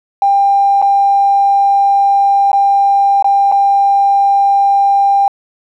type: tone with dropouts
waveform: triangle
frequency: 796 Hz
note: G5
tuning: 26 cents sharp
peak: -3 dBFS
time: 0.22-5.28 s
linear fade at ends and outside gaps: 2 ms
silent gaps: 0.817-0.824 / 2.517-2.53 / 3.225-3.244 / 3.516-3.522 s
effects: tanh soft clip ceiling -5 dBFS